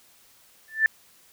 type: tone with exponential growth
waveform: sine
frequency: 1767 Hz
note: A6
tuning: 7 cents sharp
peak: -12 dBFS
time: 0.68-0.86 s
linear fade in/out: 1 ms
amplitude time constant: 39 ms
effects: white hiss -57 dBFS RMS until 1.32 s